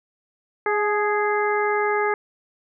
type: harmonic tone with a mistuned harmonic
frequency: 415.3 Hz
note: G#4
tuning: in tune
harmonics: 1 / 2 / 3 / 4 / 5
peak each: -22 / -25 / -27 / -28 / -29 dBFS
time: 0.66-2.14 s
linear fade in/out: 2 ms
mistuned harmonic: 2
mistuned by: +32 cents
effects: none